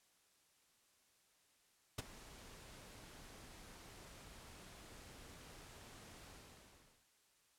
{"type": "noise with ADSR envelope", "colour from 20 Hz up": "pink", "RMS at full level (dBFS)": -39, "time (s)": [1.98, 7.06], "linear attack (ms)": 8, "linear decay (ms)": 22, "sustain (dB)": -18, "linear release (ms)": 790, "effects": ["white hiss -74 dBFS RMS until 7.58 s", "low-pass 11000 Hz 12 dB/octave"]}